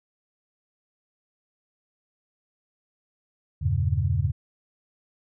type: chord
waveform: sine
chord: E diminished seventh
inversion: none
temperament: equal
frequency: 82.41 / 98 / 116.54 / 138.59 Hz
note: E2 / G2 / Bb2 / Db3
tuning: 0 / 0 / 0 / 0 cents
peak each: -26 / -25 / -29 / -27 dBFS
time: 3.61-4.32 s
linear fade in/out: 20 ms
effects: none